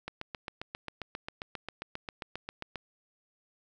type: click train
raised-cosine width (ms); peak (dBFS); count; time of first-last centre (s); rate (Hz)
0.3; -21; 21; 0.08-2.757; 7.47
effects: none